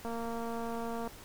click train, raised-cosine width 1 ms, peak -26 dBFS, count 238, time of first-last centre 0.05-1.076 s, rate 231 Hz, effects pink hiss -51 dBFS RMS until 1.24 s

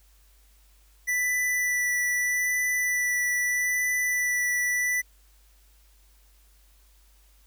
square tone with vibrato, 1975.5 Hz, B6, in tune, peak -24 dBFS, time 1.07-5.02 s, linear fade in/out 20 ms, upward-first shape sine, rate 0.79 Hz, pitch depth 11 cents each way, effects added 50 Hz sine -56 dBFS peak until 7.46 s + white hiss -63 dBFS RMS until 7.46 s

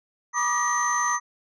sine tone cluster, 971 / 1160 / 1220 / 1910 / 6180 Hz, B5 / D6 / D#6 / A#6 / G8, -30 / -22 / -34 / +42 / -26 cents, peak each -27 dBFS, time 0.33-1.2 s, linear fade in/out 50 ms, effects tanh soft clip ceiling -14 dBFS

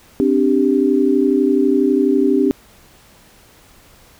sine chord, C suspended second, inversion none, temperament equal, 261.6 / 293.7 / 392 Hz, C4 / D4 / G4, 0 / 0 / 0 cents, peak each -16 dBFS, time 0.2-2.51 s, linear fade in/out 0 ms, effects pink hiss -48 dBFS RMS until 4.19 s

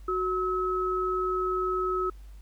sine tone pair together, 370 / 1288.4 Hz, F#4 / E6, 0 / -40 cents, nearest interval octave + minor seventh, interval 2160 cents, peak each -28 dBFS, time 0.08-2.1 s, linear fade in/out 5 ms, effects added 50 Hz sine -43 dBFS peak until 2.41 s + pink hiss -63 dBFS RMS until 2.41 s

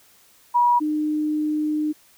sine tone pair in turn, 965 / 304 Hz, B5 / D#4, -40 / -40 cents, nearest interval octave + minor sixth, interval 2000 cents, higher first, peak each -14 / -20 dBFS, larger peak first, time 0.54-0.8 / 0.8-1.93 s, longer second, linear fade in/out 20 ms, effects white hiss -55 dBFS RMS until 2.17 s

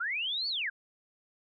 sine linear two-way sweep, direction up then down, 1318.5 to 4548 to 1450 Hz, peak -30 dBFS, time 0-0.7 s, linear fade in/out 10 ms, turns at 0.48 s, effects none

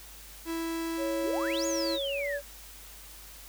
45% pulse tone, 329.6 Hz, E4, in tune, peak -31 dBFS, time 0.45-1.99 s, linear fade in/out 50 ms
sine tone with pitch glide, 554.4 to 570.6 Hz, C#5 to C#5, 0 to +50 cents, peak -31 dBFS, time 0.97-2.42 s, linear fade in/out 50 ms, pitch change +50 cents, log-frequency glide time 2.08-2.26 s
sine exponential two-way sweep, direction up then down, 260 to 6970 to 1584 Hz, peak -33 dBFS, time 1.22-2.4 s, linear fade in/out 50 ms, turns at 1.66 s
effects added 50 Hz sine -51 dBFS peak until 3.48 s + white hiss -49 dBFS RMS until 3.48 s

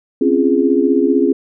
sine chord, Db major seventh, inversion third, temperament equal with one note detuned, 261.6 / 277.2 / 342.2 / 415.3 Hz, C4 / Db4 / F4 / Ab4, 0 / 0 / -35 / 0 cents, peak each -16 dBFS, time 0.21-1.33 s, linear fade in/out 5 ms, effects none

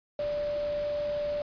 sine tone in noise, 587.3 Hz, D5, in tune, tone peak -28 dBFS, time 0.19-1.42 s, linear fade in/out 2 ms, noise pink, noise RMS -44 dBFS, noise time 0.19-1.42 s, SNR +13 dB, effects resampled to 11025 Hz

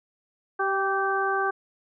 harmonic tone with a mistuned harmonic, 388.1 Hz, G4, 17 cents flat, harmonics 1 / 2 / 3 / 4, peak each -28 / -28 / -28 / -28 dBFS, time 0.59-1.51 s, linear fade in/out 10 ms, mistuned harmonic 2, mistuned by +20 cents, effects none

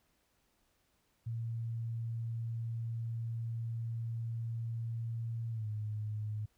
sine tone with pitch glide, 115 to 106.68 Hz, A#2 to G#2, -23 to +47 cents, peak -35 dBFS, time 1.26-6.46 s, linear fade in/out 10 ms, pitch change -130 cents, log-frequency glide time 5.51-5.67 s, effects pink hiss -75 dBFS RMS until 6.57 s

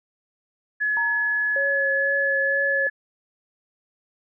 sine tone with pitch glide, 1700 to 1712.8 Hz, G#6 to A6, +40 to -47 cents, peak -20 dBFS, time 0.8-2.9 s, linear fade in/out 20 ms, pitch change +13 cents, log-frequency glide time 1.51-2.68 s
sine tone with exponential decay, 932.3 Hz, A#5, in tune, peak -26 dBFS, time 0.97-2.12 s, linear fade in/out 0 ms, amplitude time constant 250 ms
sine tone with vibrato, 550 Hz, C#5, 14 cents flat, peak -25 dBFS, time 1.56-2.87 s, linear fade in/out 2 ms, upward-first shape triangle, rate 2.1 Hz, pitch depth 22 cents each way
effects none

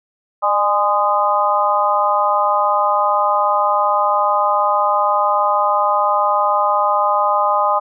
harmonic tone with a mistuned harmonic, 206.2 Hz, G#3, 12 cents flat, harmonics 3 / 4 / 5 / 6, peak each -20 / -18 / -18 / -18 dBFS, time 0.42-7.8 s, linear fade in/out 20 ms, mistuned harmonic 3, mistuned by -42 cents, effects none

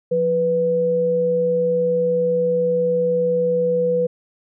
sine tone pair together, 174.62 / 493.9 Hz, F3 / B4, 0 / 0 cents, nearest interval octave + tritone, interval 1800 cents, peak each -26 / -16 dBFS, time 0.11-4.07 s, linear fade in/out 10 ms, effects none

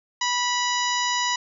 harmonic tone with a mistuned harmonic, 980 Hz, B5, 14 cents flat, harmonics 1 / 2 / 3 / 4 / 5 / 6 / 7, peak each -25 / -28 / -30 / -31 / -32 / -33 / -33 dBFS, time 0.21-1.36 s, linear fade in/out 5 ms, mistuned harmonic 5, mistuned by +34 cents, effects none

